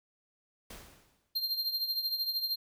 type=noise with exponential decay; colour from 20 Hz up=pink; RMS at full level=-45 dBFS; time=0.7-1.39 s; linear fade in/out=5 ms; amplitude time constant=150 ms
type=tone with tremolo; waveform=square; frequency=4186 Hz; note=C8; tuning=in tune; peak=-28 dBFS; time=1.35-2.56 s; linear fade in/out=10 ms; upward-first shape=triangle; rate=13 Hz; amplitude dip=75%
effects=none